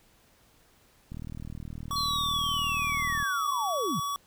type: click train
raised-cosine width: 5 ms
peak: -27 dBFS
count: 84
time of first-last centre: 1.12-3.227 s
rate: 39.4 Hz
type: tone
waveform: square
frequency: 1134 Hz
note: C#6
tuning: 39 cents sharp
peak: -30 dBFS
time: 1.91-4.16 s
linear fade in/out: 0 ms
type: linear sweep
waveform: sine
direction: down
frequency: 4206 to 116.2 Hz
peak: -29 dBFS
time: 1.96-4 s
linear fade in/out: 5 ms
effects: pink hiss -62 dBFS RMS until 4.26 s

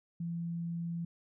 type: tone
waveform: sine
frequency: 169.2 Hz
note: E3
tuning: 45 cents sharp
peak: -34 dBFS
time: 0.2-1.05 s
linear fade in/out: 5 ms
effects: none

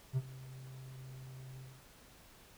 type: tone with ADSR envelope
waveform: triangle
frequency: 130.81 Hz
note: C3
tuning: in tune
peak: -26 dBFS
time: 0.13-1.84 s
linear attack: 40 ms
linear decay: 41 ms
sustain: -19 dB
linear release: 220 ms
effects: pink hiss -60 dBFS RMS until 2.57 s

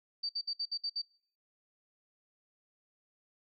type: tone bursts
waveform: sine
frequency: 4623 Hz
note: D8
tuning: 28 cents flat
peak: -32 dBFS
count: 7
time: 0.23-1.019 s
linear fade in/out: 10 ms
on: 63 ms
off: 58 ms
effects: noise-tail reverb RT60 0.6 s tail -25 dB re dry

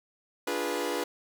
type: chord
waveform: sawtooth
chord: D diminished seventh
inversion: none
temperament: equal with one note detuned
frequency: 293.7 / 349.2 / 415.3 / 489.1 Hz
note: D4 / F4 / Ab4 / Cb5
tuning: 0 / 0 / 0 / -17 cents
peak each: -32 / -31 / -31 / -29 dBFS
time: 0.47-1.04 s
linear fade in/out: 5 ms
effects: none

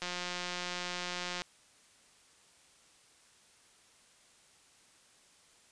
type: click train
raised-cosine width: 0.2 ms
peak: -20 dBFS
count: 250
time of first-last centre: 0.02-1.419 s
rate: 178 Hz
effects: white hiss -63 dBFS RMS until 5.71 s + resampled to 22050 Hz

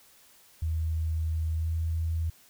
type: tone with pitch glide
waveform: sine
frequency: 80.1 to 81.55 Hz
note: E2 to E2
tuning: -49 to -18 cents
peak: -26 dBFS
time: 0.62-2.3 s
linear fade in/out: 5 ms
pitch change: +31 cents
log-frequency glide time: 1.58-1.69 s
effects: white hiss -58 dBFS RMS until 2.49 s

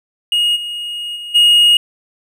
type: tone with level steps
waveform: triangle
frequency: 2871 Hz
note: F7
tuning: 47 cents sharp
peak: -10 / -20 / -24 / -5 dBFS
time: 0.32-1.77 s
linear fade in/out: 2 ms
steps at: 0.55 / 1.15 / 1.34 s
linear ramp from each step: 20 ms
effects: none

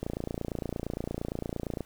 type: click train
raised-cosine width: 2 ms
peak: -19 dBFS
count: 52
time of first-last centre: 0.03-1.807 s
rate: 28.7 Hz
effects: pink hiss -59 dBFS RMS until 1.85 s

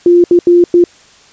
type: tone bursts at uneven times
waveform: sine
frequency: 349.2 Hz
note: F4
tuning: in tune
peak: -3 dBFS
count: 4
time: 0.06-0.24 / 0.31-0.39 / 0.47-0.64 / 0.74-0.84 s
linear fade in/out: 2 ms
effects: white hiss -43 dBFS RMS until 1.32 s + resampled to 16000 Hz

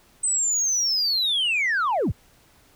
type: linear sweep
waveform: sine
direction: down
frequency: 8250 to 36 Hz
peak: -18 dBFS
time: 0.23-2.12 s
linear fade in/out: 10 ms
effects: tanh soft clip ceiling -18 dBFS + pink hiss -57 dBFS RMS until 2.75 s

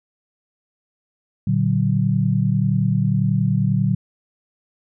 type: chord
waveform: sine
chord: Bb augmented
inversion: none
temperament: equal with one note detuned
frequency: 116.54 / 146.83 / 188.56 Hz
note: Bb2 / D3 / F#3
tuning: 0 / 0 / +33 cents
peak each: -20 dBFS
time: 1.47-3.95 s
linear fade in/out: 5 ms
effects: none

